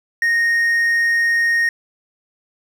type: tone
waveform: triangle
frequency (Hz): 1858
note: A#6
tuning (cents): -6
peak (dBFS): -12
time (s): 0.22-1.69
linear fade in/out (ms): 2
effects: none